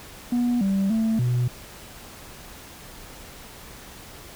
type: tone with pitch steps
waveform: sine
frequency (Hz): 242.6 / 194.7 / 222.6 / 123.2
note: B3 / G3 / A3 / B2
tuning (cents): -31 / -12 / +20 / -4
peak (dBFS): -17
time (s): 0.32-1.48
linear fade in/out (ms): 5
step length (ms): 290
effects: tanh soft clip ceiling -18 dBFS + pink hiss -43 dBFS RMS until 4.35 s